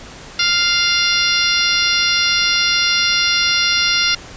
harmonic tone, 698.5 Hz, F5, in tune, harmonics 2 / 3 / 4 / 5 / 6 / 7 / 8, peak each -21 / -21 / -21 / -21 / -21 / -21 / -21 dBFS, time 0.39-4.15 s, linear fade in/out 5 ms, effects pink hiss -36 dBFS RMS until 4.36 s + resampled to 16000 Hz

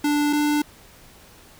square tone pair in turn, 293.7 / 295.9 Hz, D4 / D4, 0 / +13 cents, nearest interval unison, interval 13 cents, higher second, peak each -19 dBFS, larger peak neither, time 0.04-0.33 / 0.33-0.62 s, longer neither, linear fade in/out 5 ms, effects pink hiss -49 dBFS RMS until 1.59 s

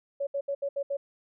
sine tone bursts at uneven times, 560 Hz, C#5, 18 cents sharp, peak -27 dBFS, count 6, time 0.2-0.27 / 0.34-0.41 / 0.48-0.55 / 0.62-0.69 / 0.76-0.83 / 0.9-0.97 s, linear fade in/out 10 ms, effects none

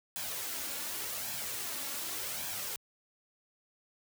white noise with flanger, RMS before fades -38 dBFS, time 0.16-2.76 s, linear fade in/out 0 ms, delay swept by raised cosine 1.2 to 3.6 ms, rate 0.87 Hz, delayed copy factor +0.5, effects high-pass 80 Hz 12 dB/octave

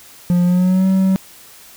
triangle tone with pitch glide, 176.5 to 190.26 Hz, F3 to F#3, +19 to +49 cents, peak -9 dBFS, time 0.3-1.16 s, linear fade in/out 0 ms, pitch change +130 cents, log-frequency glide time 0.44-0.87 s, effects white hiss -42 dBFS RMS until 1.76 s

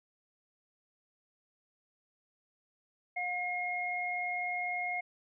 sine tone pair together, 716 / 2146 Hz, F5 / C7, +43 / +43 cents, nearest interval octave + perfect fifth, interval 1900 cents, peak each -36 / -34 dBFS, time 3.16-5.01 s, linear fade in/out 10 ms, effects none

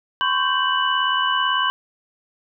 sine tone cluster, 1024 / 1102 / 1563 / 2969 Hz, C6 / C#6 / G6 / F#7, -38 / -11 / -6 / +5 cents, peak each -23 dBFS, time 0.21-1.7 s, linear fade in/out 0 ms, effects none

